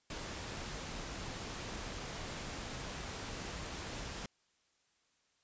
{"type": "noise", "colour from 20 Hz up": "pink", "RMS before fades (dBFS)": -43, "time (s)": [0.1, 4.26], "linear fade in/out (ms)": 2, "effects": ["white hiss -75 dBFS RMS until 5.43 s", "resampled to 16000 Hz"]}